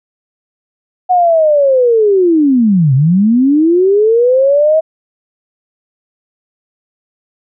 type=linear two-way sweep; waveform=sine; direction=down then up; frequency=740 to 126.2 to 644 Hz; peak=-6 dBFS; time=1.09-4.81 s; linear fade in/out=20 ms; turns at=2.94 s; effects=none